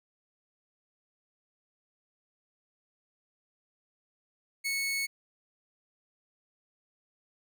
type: tone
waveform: sawtooth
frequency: 2205 Hz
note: C#7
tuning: 10 cents flat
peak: -26 dBFS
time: 4.64-5.07 s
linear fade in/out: 20 ms
effects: none